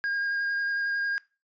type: tone with vibrato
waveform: triangle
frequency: 1621 Hz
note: G#6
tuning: 42 cents flat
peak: -24 dBFS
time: 0.04-1.18 s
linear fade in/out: 0 ms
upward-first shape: square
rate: 11 Hz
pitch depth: 8 cents each way
effects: noise-tail reverb RT60 0.3 s tail -21 dB re dry + resampled to 16000 Hz